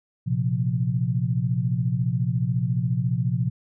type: chord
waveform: sine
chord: Bb suspended second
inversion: none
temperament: equal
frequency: 116.54 / 130.81 / 174.61 Hz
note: Bb2 / C3 / F3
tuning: 0 / 0 / 0 cents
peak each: -25 / -24 / -27 dBFS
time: 0.26-3.5 s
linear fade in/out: 20 ms
effects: none